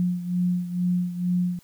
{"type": "beating tone pair", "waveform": "sine", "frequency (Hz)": [178, 180.2], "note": ["F3", "F#3"], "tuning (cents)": [33, -45], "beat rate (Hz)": 2.2, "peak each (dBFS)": [-23, -28], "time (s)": [0, 1.59], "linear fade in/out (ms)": 0, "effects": ["white hiss -58 dBFS RMS until 1.63 s"]}